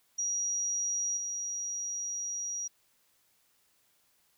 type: tone with level steps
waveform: sine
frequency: 5750 Hz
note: F8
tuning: 50 cents sharp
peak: -29 / -33 dBFS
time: 0.18-2.68 s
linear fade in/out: 10 ms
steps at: 1.17 s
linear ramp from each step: 2 ms
effects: white hiss -70 dBFS RMS until 4.37 s